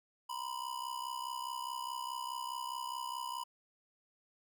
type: ring-modulated tone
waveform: square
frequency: 987.8 Hz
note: B5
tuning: in tune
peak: -36 dBFS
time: 0.29-3.44 s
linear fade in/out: 10 ms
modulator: 32.4 Hz
effects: none